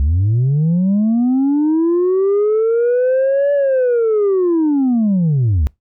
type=linear two-way sweep; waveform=sine; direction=up then down; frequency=65.41 to 576 to 65.41 Hz; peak=-9 dBFS; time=0-5.67 s; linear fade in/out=0 ms; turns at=3.53 s; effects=noise-tail reverb RT60 0.2 s tail -26 dB re dry + tanh soft clip ceiling -10 dBFS